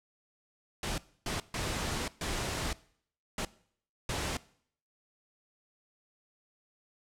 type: noise bursts at uneven times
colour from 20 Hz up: pink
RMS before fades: -34 dBFS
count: 6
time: 0.83-0.98 / 1.26-1.4 / 1.54-2.08 / 2.21-2.73 / 3.38-3.45 / 4.09-4.37 s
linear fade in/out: 2 ms
effects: noise-tail reverb RT60 0.6 s tail -20 dB re dry + low-pass 9000 Hz 12 dB/octave